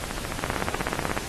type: two click trains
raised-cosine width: 0.5 ms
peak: -15 / -9 dBFS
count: 17 / 13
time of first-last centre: 0.04-1.167 / 0.44-1.176 s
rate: 14.2 / 16.3 Hz
effects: pink hiss -35 dBFS RMS until 1.28 s + AAC 32 kbps